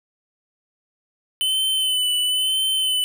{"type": "tone with vibrato", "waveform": "square", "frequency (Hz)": 3029, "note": "F#7", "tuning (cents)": 40, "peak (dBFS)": -19, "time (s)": [1.41, 3.04], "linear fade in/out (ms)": 0, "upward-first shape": "sine", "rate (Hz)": 1, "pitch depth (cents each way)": 32, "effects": []}